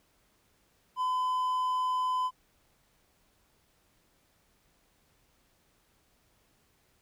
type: tone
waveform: triangle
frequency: 1013 Hz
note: B5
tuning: 44 cents sharp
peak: -25 dBFS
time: 0.96-2.31 s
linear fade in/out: 50 ms
effects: pink hiss -69 dBFS RMS until 7.01 s